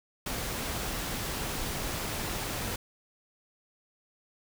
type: noise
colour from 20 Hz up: pink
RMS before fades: -34 dBFS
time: 0.26-2.76 s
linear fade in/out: 5 ms
effects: none